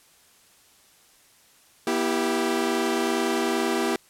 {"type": "chord", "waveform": "sawtooth", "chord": "E minor", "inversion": "second", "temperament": "equal with one note detuned", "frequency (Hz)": [241.2, 329.6, 392], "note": ["B3", "E4", "G4"], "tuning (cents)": [-41, 0, 0], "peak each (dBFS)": [-24, -23, -22], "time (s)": [1.87, 3.96], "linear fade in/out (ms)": 2, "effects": ["white hiss -57 dBFS RMS until 4.09 s", "low-pass 12000 Hz 12 dB/octave"]}